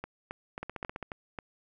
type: two click trains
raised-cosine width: 0.5 ms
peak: -22 / -22 dBFS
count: 7 / 6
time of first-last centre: 0.63-1.027 / 0.04-1.388 s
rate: 15.1 / 3.71 Hz
effects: none